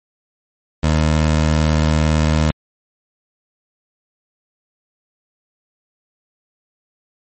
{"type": "tone", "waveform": "20% pulse", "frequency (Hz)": 77.78, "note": "D#2", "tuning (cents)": 0, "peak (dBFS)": -8, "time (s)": [0.83, 2.51], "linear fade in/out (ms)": 5, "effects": ["MP3 32 kbps"]}